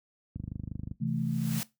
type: click train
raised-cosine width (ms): 5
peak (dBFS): -23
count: 15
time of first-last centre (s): 0.36-0.913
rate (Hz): 25.3
type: chord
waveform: sine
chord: A minor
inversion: first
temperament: just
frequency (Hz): 132 / 165 / 220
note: C3 / E3 / A3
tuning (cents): +16 / +2 / 0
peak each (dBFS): -32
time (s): 1-1.61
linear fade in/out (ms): 20
type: noise with exponential growth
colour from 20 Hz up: white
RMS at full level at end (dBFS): -34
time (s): 1.07-1.63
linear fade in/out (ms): 0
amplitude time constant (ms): 120
effects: noise-tail reverb RT60 0.2 s tail -19 dB re dry + high-pass 60 Hz 12 dB/octave